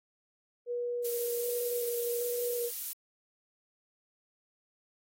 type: tone with vibrato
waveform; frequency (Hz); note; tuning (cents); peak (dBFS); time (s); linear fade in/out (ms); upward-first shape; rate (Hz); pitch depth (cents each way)
sine; 480; B4; -49; -31; 0.66-2.71; 50; square; 1.3; 12
type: noise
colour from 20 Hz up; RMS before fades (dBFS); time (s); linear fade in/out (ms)
violet; -36; 1.04-2.93; 10
effects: AAC 48 kbps